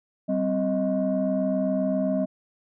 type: tone cluster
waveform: sine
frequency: 193.2 / 260.8 / 627 Hz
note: G3 / C4 / D#5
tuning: -25 / -5 / +13 cents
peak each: -25 dBFS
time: 0.28-2.26 s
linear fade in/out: 20 ms
effects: tanh soft clip ceiling -16 dBFS